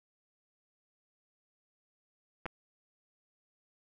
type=clicks; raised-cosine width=0.5 ms; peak=-23 dBFS; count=2; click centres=2.457 / 2.463 s; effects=none